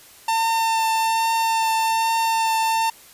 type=tone with vibrato; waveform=45% pulse; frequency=900 Hz; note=A5; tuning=39 cents sharp; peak=-18 dBFS; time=0.28-2.9 s; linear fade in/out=5 ms; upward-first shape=triangle; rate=1.2 Hz; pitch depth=15 cents each way; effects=white hiss -47 dBFS RMS until 3.13 s + resampled to 32000 Hz